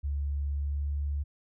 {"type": "tone with pitch glide", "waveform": "sine", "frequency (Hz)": [71.2, 71.9], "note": ["C#2", "D2"], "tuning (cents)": [47, -36], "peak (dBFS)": -28, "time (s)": [0.03, 1.24], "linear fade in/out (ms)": 20, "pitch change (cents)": 17, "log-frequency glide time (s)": [0.53, 0.88], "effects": []}